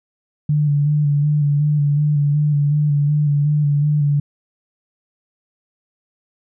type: tone with vibrato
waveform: sine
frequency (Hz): 146.83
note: D3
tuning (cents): 0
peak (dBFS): -13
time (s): 0.49-4.2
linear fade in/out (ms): 5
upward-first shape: square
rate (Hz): 2.7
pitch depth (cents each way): 28
effects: none